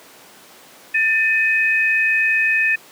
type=tone pair together; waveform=sine; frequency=1783.9 / 2521 Hz; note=A6 / D#7; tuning=+23 / +22 cents; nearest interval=tritone; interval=599 cents; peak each=-17 dBFS; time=0.94-2.76 s; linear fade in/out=10 ms; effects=pink hiss -44 dBFS RMS until 2.91 s + high-pass 300 Hz 12 dB/octave